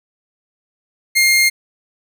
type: tone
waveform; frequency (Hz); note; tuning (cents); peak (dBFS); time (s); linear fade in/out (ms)
sawtooth; 2123; C7; +25; -7; 1.15-1.5; 20
effects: none